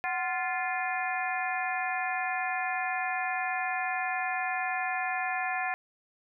harmonic tone with a mistuned harmonic, 349.2 Hz, F4, in tune, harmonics 2 / 3 / 4 / 5 / 6 / 7, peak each -32 / -38 / -40 / -34 / -39 / -37 dBFS, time 0.04-5.74 s, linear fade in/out 0 ms, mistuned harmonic 2, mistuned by +110 cents, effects none

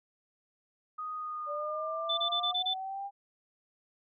sine tone with pitch glide, 1244.5 to 1188.3 Hz, D#6 to D6, 0 to +20 cents, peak -35 dBFS, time 0.98-2.53 s, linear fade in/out 10 ms, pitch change -80 cents, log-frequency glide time 1.15-1.95 s
sine linear sweep, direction up, 578 to 804 Hz, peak -35 dBFS, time 1.46-3.11 s, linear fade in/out 50 ms
sine tone bursts, 3520 Hz, A7, in tune, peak -28 dBFS, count 6, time 2.09-2.741 s, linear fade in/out 10 ms, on 86 ms, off 27 ms
effects none

